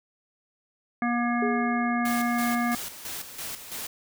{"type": "harmonic tone", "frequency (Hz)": 239.2, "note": "A#3", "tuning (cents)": 45, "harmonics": [1, 3, 5, 7, 9], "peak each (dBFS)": [-25, -30, -32, -33, -35], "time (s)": [1.02, 2.75], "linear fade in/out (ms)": 2}
{"type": "tone with exponential decay", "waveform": "sine", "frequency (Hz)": 416.6, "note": "G#4", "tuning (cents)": 5, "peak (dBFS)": -25, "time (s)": [1.42, 2.3], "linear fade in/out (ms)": 5, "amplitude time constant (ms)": 190}
{"type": "noise with tremolo", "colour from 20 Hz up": "white", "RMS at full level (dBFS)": -35, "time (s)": [2.05, 3.87], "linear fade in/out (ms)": 5, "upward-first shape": "square", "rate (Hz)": 3, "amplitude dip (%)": 60}
{"effects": []}